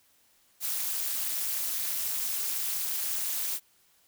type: noise with amplitude modulation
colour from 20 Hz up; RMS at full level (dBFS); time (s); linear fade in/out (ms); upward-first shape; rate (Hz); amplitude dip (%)
blue; -27; 0.6-3.6; 50; sine; 274; 100
effects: white hiss -65 dBFS RMS until 4.07 s